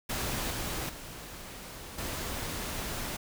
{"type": "noise with level steps", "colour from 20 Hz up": "pink", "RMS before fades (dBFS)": [-33, -35, -44, -36], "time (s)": [0.09, 3.17], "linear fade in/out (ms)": 10, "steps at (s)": [0.5, 0.89, 1.98], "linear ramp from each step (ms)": 5, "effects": []}